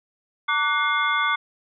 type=tone cluster; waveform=sine; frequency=908 / 1158 / 1479 / 2126 / 3443 Hz; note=A#5 / D6 / F#6 / C7 / A7; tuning=-46 / -25 / -1 / +27 / -38 cents; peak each=-30 / -23 / -25 / -25 / -30 dBFS; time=0.48-1.36 s; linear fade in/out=10 ms; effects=none